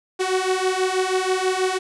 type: beating tone pair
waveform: sawtooth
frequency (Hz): 370 / 376.2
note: F#4 / F#4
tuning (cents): 0 / +29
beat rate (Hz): 6.2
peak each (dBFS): -19 / -18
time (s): 0.19-1.79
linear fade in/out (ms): 20
effects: resampled to 22050 Hz + 7-bit